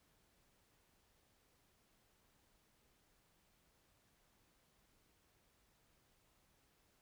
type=silence; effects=pink hiss -75 dBFS RMS until 7.01 s